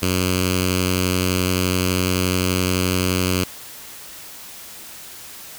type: tone with notch filter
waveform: 5% pulse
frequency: 91.7 Hz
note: F#2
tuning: 15 cents flat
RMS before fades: -20 dBFS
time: 0.02-3.44 s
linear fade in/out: 5 ms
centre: 780 Hz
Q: 0.5
effects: white hiss -38 dBFS RMS until 5.58 s

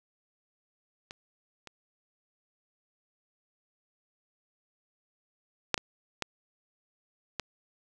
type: clicks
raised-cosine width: 0.2 ms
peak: -24 / -27 / -6 / -16 / -13 / -14 dBFS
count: 6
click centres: 1.109 / 1.673 / 5.743 / 5.778 / 6.223 / 7.397 s
effects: none

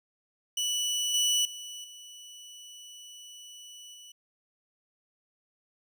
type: tone with level steps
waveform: 25% pulse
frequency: 2960 Hz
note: F#7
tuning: in tune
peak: -24 / -20 / -36 / -42 / -44 dBFS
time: 0.57-4.12 s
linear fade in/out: 5 ms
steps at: 1.14 / 1.45 / 1.84 / 3.94 s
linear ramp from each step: 2 ms
effects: none

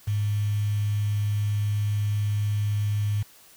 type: tone with quantisation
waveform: sine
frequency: 103.83 Hz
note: G#2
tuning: in tune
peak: -22 dBFS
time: 0.07-3.23 s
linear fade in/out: 10 ms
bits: 7
effects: white hiss -53 dBFS RMS until 3.56 s

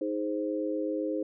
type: chord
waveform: sine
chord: Ab major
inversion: second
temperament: equal with one note detuned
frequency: 313.3 / 415.3 / 523.3 Hz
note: Eb4 / Ab4 / C5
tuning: +12 / 0 / 0 cents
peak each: -31 / -35 / -33 dBFS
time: 0.01-1.23 s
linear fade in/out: 5 ms
effects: none

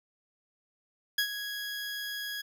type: tone with ADSR envelope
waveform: 20% pulse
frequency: 1661.2 Hz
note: G#6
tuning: in tune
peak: -19 dBFS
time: 1.18-2.42 s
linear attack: 5 ms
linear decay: 83 ms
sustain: -11 dB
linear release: 14 ms
effects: none

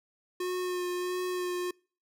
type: tone with vibrato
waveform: square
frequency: 360.8 Hz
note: F#4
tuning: 44 cents flat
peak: -31 dBFS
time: 0.4-1.71 s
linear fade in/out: 5 ms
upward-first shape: sine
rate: 1.5 Hz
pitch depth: 17 cents each way
effects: noise-tail reverb RT60 0.4 s tail -26 dB re dry

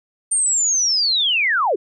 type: linear sweep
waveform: sine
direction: down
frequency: 8930 to 329.6 Hz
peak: -15 dBFS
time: 0.31-1.76 s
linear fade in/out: 10 ms
effects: none

